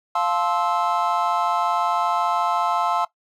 triangle chord, F major seventh, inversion none, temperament just, 698.5 / 873.1 / 1047.7 / 1309.6 Hz, F5 / A5 / C6 / E6, 0 / -14 / +2 / -12 cents, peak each -23 dBFS, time 0.15-3.05 s, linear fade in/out 5 ms, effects noise-tail reverb RT60 0.1 s tail -17 dB re dry

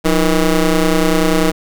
20% pulse ring-modulated tone, 162.1 Hz, E3, 29 cents flat, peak -3 dBFS, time 0.04-1.52 s, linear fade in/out 20 ms, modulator 147 Hz, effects none

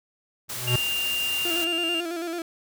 square tone with exponential growth, 123.47 Hz, B2, in tune, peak -19 dBFS, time 0.48-0.76 s, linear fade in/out 5 ms, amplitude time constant 59 ms
white noise, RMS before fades -33 dBFS, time 0.49-1.65 s, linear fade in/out 10 ms
triangle tone, 2794 Hz, F7, in tune, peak -23 dBFS, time 0.67-2.01 s, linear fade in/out 10 ms
35% pulse tone with vibrato, 338.5 Hz, E4, 46 cents sharp, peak -27 dBFS, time 1.45-2.42 s, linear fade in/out 2 ms, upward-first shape square, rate 9.1 Hz, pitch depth 51 cents each way
effects none

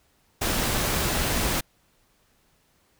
pink noise, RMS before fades -25 dBFS, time 0.41-1.61 s, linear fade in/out 10 ms, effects pink hiss -65 dBFS RMS until 2.99 s

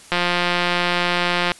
click train, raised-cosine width 0.3 ms, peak -3 dBFS, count 247, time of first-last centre 0.12-1.518 s, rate 176 Hz, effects white hiss -44 dBFS RMS until 1.59 s + resampled to 24000 Hz

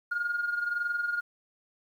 sine tone with amplitude modulation, 1423 Hz, F6, 32 cents sharp, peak -24 dBFS, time 0.11-1.21 s, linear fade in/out 10 ms, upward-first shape sine, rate 21.6 Hz, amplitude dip 65%, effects tanh soft clip ceiling -22 dBFS + 10-bit

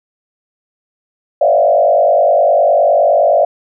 sine tone with frequency modulation, 628 Hz, D#5, 16 cents sharp, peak -7 dBFS, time 1.41-3.45 s, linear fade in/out 5 ms, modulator 49.7 Hz, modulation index 1.7, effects none

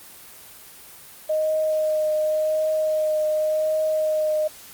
sine tone with vibrato, 620 Hz, D#5, 6 cents flat, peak -19 dBFS, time 1.29-4.48 s, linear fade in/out 10 ms, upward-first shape triangle, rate 0.89 Hz, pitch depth 15 cents each way, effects white hiss -44 dBFS RMS until 4.73 s + Opus 24 kbps

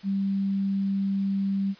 sine tone, 196 Hz, G3, in tune, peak -23 dBFS, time 0.03-1.75 s, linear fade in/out 50 ms, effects white hiss -52 dBFS RMS until 1.79 s + resampled to 11025 Hz

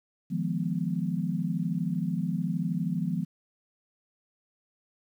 sine chord, F half-diminished seventh, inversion third, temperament equal, 155.56 / 174.61 / 207.7 / 246.9 Hz, Eb3 / F3 / Ab3 / Cb4, 0 / 0 / 0 / 0 cents, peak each -33 / -29 / -34 / -35 dBFS, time 0.3-3.25 s, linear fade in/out 20 ms, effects 10-bit

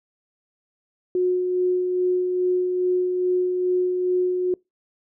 sine tone with tremolo, 363.4 Hz, F#4, 31 cents flat, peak -17 dBFS, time 1.15-4.54 s, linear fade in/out 2 ms, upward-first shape sine, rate 2.4 Hz, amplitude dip 35%, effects noise-tail reverb RT60 0.2 s tail -25 dB re dry

